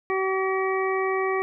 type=harmonic tone; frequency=381.1 Hz; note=G4; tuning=49 cents flat; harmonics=1 / 2 / 3 / 5 / 6; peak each=-24 / -31 / -29 / -32 / -34 dBFS; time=0.1-1.42 s; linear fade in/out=0 ms; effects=none